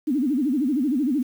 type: tone with vibrato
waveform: sine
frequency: 273.1 Hz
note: C#4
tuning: 26 cents flat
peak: -19 dBFS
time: 0.07-1.23 s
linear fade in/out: 10 ms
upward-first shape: sine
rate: 13 Hz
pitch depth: 230 cents each way
effects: 8-bit